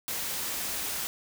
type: noise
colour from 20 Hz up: white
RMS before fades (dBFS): -33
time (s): 0.08-1.07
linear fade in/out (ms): 0
effects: none